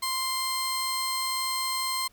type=tone pair together; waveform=sawtooth; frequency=1046.5 / 4186 Hz; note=C6 / C8; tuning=0 / 0 cents; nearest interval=2 octaves; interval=2400 cents; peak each=-26 dBFS; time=0.02-2.08 s; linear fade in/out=10 ms; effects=pink hiss -62 dBFS RMS until 2.12 s